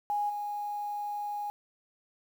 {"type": "tone with level steps", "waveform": "sine", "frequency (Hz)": 826, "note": "G#5", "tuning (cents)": -10, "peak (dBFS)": [-27, -32], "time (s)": [0.1, 1.5], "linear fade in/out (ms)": 0, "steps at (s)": 0.29, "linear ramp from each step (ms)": 10, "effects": ["9-bit"]}